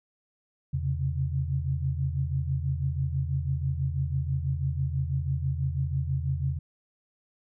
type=tone cluster; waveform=sine; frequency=82.8 / 132 / 138.1 Hz; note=E2 / C3 / C#3; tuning=+8 / +16 / -6 cents; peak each=-30 dBFS; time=0.73-6.59 s; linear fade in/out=10 ms; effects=none